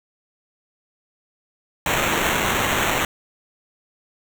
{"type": "noise with sample-and-hold", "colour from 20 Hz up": "white", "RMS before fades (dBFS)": -21, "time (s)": [1.86, 3.05], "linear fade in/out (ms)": 2, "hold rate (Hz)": 4900, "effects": []}